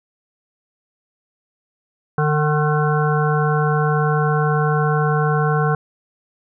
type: harmonic tone with a mistuned harmonic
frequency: 150.6 Hz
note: D3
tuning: 44 cents sharp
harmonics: 1 / 3 / 5 / 7 / 9 / 10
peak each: -17 / -22 / -24 / -25 / -27 / -27 dBFS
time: 2.18-5.75 s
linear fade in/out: 2 ms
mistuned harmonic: 7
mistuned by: +33 cents
effects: none